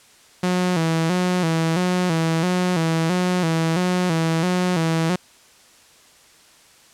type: tone with vibrato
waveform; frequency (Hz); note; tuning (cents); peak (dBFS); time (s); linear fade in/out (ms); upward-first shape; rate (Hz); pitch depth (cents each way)
sawtooth; 171.8; F3; -28; -14; 0.43-5.16; 5; square; 1.5; 91
effects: white hiss -51 dBFS RMS until 6.93 s + low-pass 9000 Hz 12 dB/octave